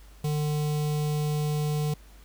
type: tone with notch filter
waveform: square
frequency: 150 Hz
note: D3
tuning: 37 cents sharp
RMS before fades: -27 dBFS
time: 0.24-1.94 s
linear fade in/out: 5 ms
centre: 1600 Hz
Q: 0.87
effects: added 50 Hz sine -48 dBFS peak until 2.24 s + pink hiss -57 dBFS RMS until 2.24 s